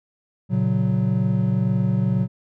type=chord; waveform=triangle; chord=F# major; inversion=first; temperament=equal; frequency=116.54 / 138.59 / 185 Hz; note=A#2 / C#3 / F#3; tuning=0 / 0 / 0 cents; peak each=-20 / -22 / -19 dBFS; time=0.49-2.28 s; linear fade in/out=50 ms; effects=none